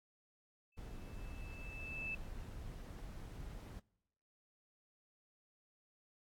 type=tone with exponential growth; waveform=sine; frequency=2630 Hz; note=E7; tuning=5 cents flat; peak=-38 dBFS; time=0.72-2.15 s; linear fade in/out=5 ms; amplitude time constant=310 ms
type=noise; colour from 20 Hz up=brown; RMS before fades=-48 dBFS; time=0.77-3.8 s; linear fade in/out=10 ms
effects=noise-tail reverb RT60 1.0 s tail -26 dB re dry + AAC 64 kbps